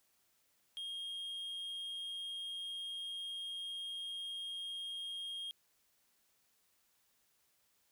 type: tone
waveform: triangle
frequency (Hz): 3241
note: G#7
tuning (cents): -43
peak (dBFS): -39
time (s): 0.77-5.51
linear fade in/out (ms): 0
effects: white hiss -75 dBFS RMS until 7.91 s